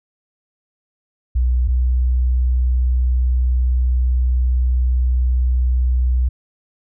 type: tone pair in turn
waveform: sine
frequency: 61.74 / 62.35 Hz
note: B1 / B1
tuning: 0 / +17 cents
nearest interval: unison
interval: 17 cents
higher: second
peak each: -13 dBFS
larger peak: neither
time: 1.35-1.68 / 1.68-6.29 s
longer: second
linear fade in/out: 10 ms
effects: none